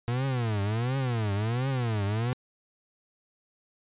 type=tone with vibrato; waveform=40% pulse; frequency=116.3 Hz; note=A#2; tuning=4 cents flat; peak=-25 dBFS; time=0.08-2.33 s; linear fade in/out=0 ms; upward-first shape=triangle; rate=1.4 Hz; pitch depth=300 cents each way; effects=resampled to 8000 Hz